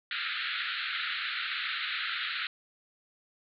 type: band-pass noise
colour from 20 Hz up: pink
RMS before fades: -34 dBFS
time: 0.11-2.47 s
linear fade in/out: 2 ms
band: 1300 to 4200 Hz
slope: 96 dB/octave
effects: none